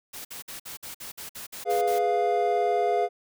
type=noise bursts; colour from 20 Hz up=white; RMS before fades=-39 dBFS; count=11; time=0.13-1.99 s; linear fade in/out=10 ms; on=120 ms; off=54 ms
type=chord; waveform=triangle; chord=F diminished; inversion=first; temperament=equal; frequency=415.3 / 493.9 / 698.5 Hz; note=Ab4 / Cb5 / F5; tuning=0 / 0 / 0 cents; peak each=-24 / -27 / -22 dBFS; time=1.65-3.09 s; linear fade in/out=50 ms
effects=none